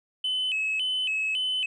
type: tone with vibrato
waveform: sine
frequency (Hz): 2794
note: F7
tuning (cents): 0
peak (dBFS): -23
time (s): 0.24-1.66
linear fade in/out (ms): 5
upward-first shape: square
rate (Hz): 1.8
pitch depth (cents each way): 140
effects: tanh soft clip ceiling -22 dBFS